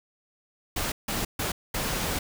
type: noise bursts at uneven times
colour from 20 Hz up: pink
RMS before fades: -29 dBFS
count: 4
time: 0.76-0.92 / 1.08-1.25 / 1.39-1.52 / 1.74-2.19 s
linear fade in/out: 5 ms
effects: none